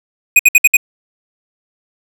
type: tone bursts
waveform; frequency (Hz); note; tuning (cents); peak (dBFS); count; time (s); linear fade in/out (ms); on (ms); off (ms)
square; 2489; D#7; 0; -4; 5; 0.36-0.769; 5; 33; 61
effects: none